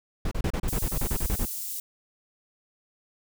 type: noise bursts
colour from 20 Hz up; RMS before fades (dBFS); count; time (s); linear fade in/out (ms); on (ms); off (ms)
brown; -26; 13; 0.25-1.454; 5; 64; 31
type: high-pass noise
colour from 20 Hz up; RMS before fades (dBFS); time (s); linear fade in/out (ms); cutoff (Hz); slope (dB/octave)
white; -34; 0.68-1.8; 2; 7200; 12
effects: none